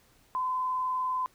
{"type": "tone with vibrato", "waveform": "sine", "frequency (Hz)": 1019, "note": "C6", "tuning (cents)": -46, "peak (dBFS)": -27, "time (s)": [0.35, 1.26], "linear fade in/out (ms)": 0, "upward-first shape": "sine", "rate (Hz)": 20, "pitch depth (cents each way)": 25, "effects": ["pink hiss -63 dBFS RMS until 1.34 s"]}